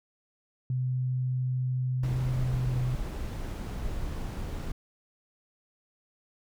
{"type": "tone with pitch glide", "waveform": "sine", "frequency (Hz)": [127.6, 126.06], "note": ["C3", "B2"], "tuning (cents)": [-43, 36], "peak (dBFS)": -26, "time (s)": [0.7, 2.95], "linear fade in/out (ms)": 2, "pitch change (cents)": -21, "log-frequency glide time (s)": [2.26, 2.73]}
{"type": "noise", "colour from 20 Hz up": "brown", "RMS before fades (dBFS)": -34, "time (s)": [2.03, 4.72], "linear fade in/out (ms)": 5}
{"effects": []}